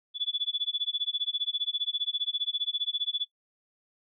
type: tone with tremolo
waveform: sine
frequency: 3443 Hz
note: A7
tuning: 38 cents flat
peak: -24 dBFS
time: 0.14-3.27 s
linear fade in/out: 50 ms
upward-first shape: sine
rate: 15 Hz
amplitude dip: 100%
effects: noise-tail reverb RT60 0.1 s tail -20 dB re dry